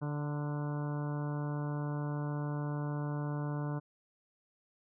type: harmonic tone with a mistuned harmonic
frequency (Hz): 146.83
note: D3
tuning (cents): 0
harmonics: 1 / 2 / 3 / 4 / 5 / 6 / 7 / 8 / 9 / 10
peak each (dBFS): -34 / -41 / -47 / -47 / -51 / -50 / -49 / -54 / -56 / -53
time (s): 0.01-3.8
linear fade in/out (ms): 20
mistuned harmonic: 6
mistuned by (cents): +29
effects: none